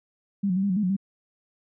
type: tone with pitch steps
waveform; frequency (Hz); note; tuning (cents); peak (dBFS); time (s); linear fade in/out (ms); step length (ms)
sine; 199.4 / 180.6 / 192.2 / 201.2 / 183 / 211.3 / 182 / 195.8; G3 / F#3 / G3 / G3 / F#3 / G#3 / F#3 / G3; +30 / -42 / -34 / +45 / -19 / +30 / -28 / -2; -21; 0.43-0.966; 10; 67
effects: none